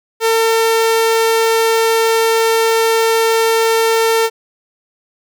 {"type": "tone", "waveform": "sawtooth", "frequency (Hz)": 451.6, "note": "A4", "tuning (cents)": 45, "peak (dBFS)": -7, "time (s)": [0.2, 4.3], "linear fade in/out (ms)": 50, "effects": []}